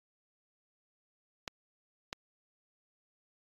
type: clicks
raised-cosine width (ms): 0.2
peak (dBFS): -19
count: 2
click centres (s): 1.478 / 2.129
effects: AAC 32 kbps